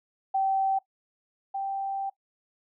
sine tone pair in turn, 774 / 783 Hz, G5 / G5, -22 / -2 cents, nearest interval unison, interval 20 cents, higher second, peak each -22 / -28 dBFS, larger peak first, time 0.34-0.79 / 1.54-2.1 s, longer second, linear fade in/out 10 ms, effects noise-tail reverb RT60 0.1 s tail -19 dB re dry

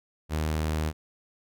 sawtooth tone, 77.78 Hz, D#2, in tune, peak -22 dBFS, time 0.29-0.93 s, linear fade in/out 50 ms, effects none

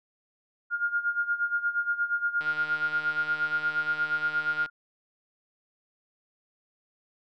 sine tone with tremolo, 1415 Hz, F6, 22 cents sharp, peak -22 dBFS, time 0.7-4.7 s, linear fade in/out 50 ms, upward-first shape sine, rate 8.5 Hz, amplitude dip 80%
click train, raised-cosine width 0.3 ms, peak -25 dBFS, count 343, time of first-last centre 2.41-4.66 s, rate 152 Hz
effects none

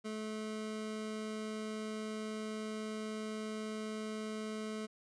25% pulse tone, 216.3 Hz, A3, 29 cents flat, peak -35 dBFS, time 0.04-4.87 s, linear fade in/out 20 ms, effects resampled to 22050 Hz

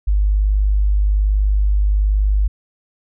sine tone, 50.6 Hz, G#1, 44 cents flat, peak -12 dBFS, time 0.07-2.48 s, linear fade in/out 10 ms, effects none

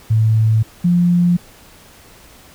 sine tone pair in turn, 110.4 / 175.25 Hz, A2 / F3, +6 / +6 cents, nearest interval minor sixth, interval 800 cents, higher second, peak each -10 dBFS, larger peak neither, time 0.1-0.63 / 0.84-1.37 s, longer neither, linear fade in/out 10 ms, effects pink hiss -44 dBFS RMS until 2.54 s

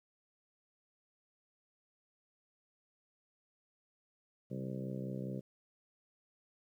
harmonic tone with a mistuned harmonic, 65 Hz, C2, 11 cents flat, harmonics 2 / 3 / 4 / 5 / 6 / 7 / 8 / 9, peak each -42 / -42 / -48 / -50 / -49 / -53 / -49 / -54 dBFS, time 4.5-5.41 s, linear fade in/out 20 ms, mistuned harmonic 2, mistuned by +58 cents, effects 12-bit

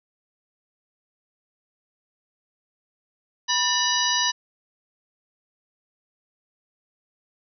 harmonic tone with a mistuned harmonic, 977 Hz, B5, 19 cents flat, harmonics 1 / 2 / 3 / 4 / 5 / 6, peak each -27 / -27 / -27 / -27 / -27 / -27 dBFS, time 3.48-4.32 s, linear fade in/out 20 ms, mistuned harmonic 2, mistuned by -150 cents, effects none

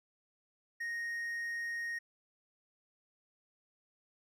triangle tone, 1864.7 Hz, A#6, in tune, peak -34 dBFS, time 0.8-1.99 s, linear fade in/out 10 ms, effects none

